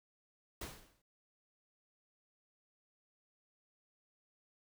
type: noise with exponential decay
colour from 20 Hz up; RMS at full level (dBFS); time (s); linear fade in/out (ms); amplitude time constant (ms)
pink; -41; 0.61-1.02; 5; 89
effects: none